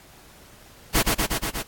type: noise with echo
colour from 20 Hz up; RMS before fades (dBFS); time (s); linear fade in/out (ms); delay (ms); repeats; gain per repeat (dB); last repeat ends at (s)
pink; -18; 0.94-1.03; 20; 120; 5; -2; 1.63
effects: pink hiss -50 dBFS RMS until 1.67 s + AAC 64 kbps